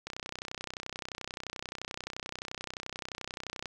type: click train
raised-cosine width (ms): 0.2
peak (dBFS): -20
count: 114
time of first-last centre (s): 0.07-3.657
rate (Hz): 31.5
effects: none